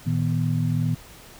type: tone cluster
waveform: sine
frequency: 114.2 / 156.4 / 244.3 Hz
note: A#2 / D#3 / B3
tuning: -35 / +9 / -19 cents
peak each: -24 / -23 / -29 dBFS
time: 0.06-0.95 s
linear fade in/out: 10 ms
effects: pink hiss -46 dBFS RMS until 1.39 s